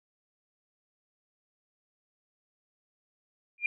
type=tone with exponential growth; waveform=sine; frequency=2404 Hz; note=D7; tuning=40 cents sharp; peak=-20 dBFS; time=3.58-3.66 s; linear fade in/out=2 ms; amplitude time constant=16 ms; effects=none